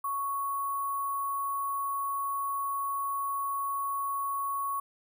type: tone with sample-and-hold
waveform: sine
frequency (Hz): 1108.7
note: C#6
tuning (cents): 0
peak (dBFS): -29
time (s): 0.04-4.8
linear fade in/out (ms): 5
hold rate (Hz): 11025
effects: none